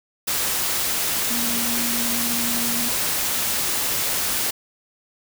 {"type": "tone in noise", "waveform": "sine", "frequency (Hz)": 236.6, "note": "A#3", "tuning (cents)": 26, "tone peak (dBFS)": -28, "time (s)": [1.3, 2.89], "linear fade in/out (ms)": 10, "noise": "white", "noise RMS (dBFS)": -23, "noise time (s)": [0.27, 4.51], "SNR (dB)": -8, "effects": []}